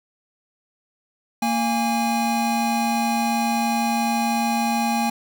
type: tone pair together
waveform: square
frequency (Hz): 230.7 / 822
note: A#3 / G#5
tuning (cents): -18 / -18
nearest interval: octave + minor seventh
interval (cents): 2200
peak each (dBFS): -23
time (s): 1.42-5.1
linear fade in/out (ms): 5
effects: none